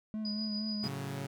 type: tone with vibrato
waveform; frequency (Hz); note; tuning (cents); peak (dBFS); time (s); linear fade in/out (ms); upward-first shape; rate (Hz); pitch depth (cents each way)
triangle; 213.2; G#3; +46; -32; 0.14-0.87; 0; sine; 4.3; 32
type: tone with tremolo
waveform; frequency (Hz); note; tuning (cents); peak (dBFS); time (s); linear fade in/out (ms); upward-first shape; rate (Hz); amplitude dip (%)
sine; 4932; D#8; -16; -36; 0.25-0.88; 2; sine; 7.1; 40
type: chord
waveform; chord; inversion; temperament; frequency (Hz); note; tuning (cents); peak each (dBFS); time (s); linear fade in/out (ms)
sawtooth; F# minor; first; equal; 110 / 138.59 / 185; A2 / C#3 / F#3; 0 / 0 / 0; -40 / -34 / -40; 0.83-1.27; 10
effects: none